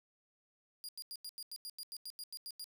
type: tone bursts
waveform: sawtooth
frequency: 4832 Hz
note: D8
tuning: 48 cents sharp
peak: -40 dBFS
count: 14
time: 0.84-2.642 s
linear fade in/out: 0 ms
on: 47 ms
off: 88 ms
effects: 12-bit